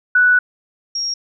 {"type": "tone pair in turn", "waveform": "sine", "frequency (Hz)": [1480, 5588], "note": ["F#6", "F8"], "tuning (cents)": [0, 0], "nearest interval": "octave + major seventh", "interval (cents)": 2300, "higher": "second", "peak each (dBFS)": [-9, -19], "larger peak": "first", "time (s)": [[0.15, 0.39], [0.95, 1.14]], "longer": "first", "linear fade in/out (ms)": 5, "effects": []}